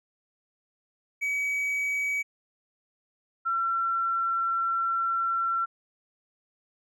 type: tone pair in turn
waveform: triangle / sine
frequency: 2272 / 1354.8 Hz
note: C#7 / E6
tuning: +42 / +47 cents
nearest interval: major sixth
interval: 895 cents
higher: first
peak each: -24 dBFS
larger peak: neither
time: 1.21-2.23 / 3.45-5.66 s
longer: second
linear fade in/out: 20 ms
effects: none